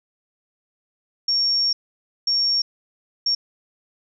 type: tone bursts at uneven times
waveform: sine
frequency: 5520 Hz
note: F8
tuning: 21 cents flat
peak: -17 dBFS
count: 3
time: 1.28-1.73 / 2.27-2.62 / 3.26-3.35 s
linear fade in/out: 5 ms
effects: none